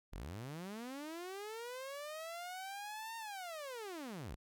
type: linear two-way sweep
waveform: sawtooth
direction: up then down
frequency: 32.46 to 920 to 32.46 Hz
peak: -40 dBFS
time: 0.12-4.36 s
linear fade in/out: 20 ms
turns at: 3.17 s
effects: none